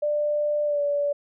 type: tone with pitch glide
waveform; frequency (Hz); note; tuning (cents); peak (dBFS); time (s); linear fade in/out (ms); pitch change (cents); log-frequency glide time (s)
sine; 593 to 576.5; D5 to D5; +17 to -32; -21; 0.02-1.13; 10; -49; 0.65-0.81
effects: none